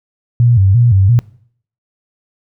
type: tone with vibrato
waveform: sine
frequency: 107.5 Hz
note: A2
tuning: 40 cents flat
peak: -6 dBFS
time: 0.4-1.19 s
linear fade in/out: 0 ms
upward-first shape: square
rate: 2.9 Hz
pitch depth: 190 cents each way
effects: noise-tail reverb RT60 0.6 s tail -22 dB re dry